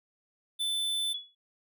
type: tone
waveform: square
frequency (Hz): 3520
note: A7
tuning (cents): 0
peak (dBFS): -29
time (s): 0.59-1.14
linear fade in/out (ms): 20
type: tone with exponential decay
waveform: sine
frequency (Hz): 3399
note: G#7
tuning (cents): +39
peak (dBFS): -30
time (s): 1.14-1.35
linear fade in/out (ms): 5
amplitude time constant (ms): 44
effects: none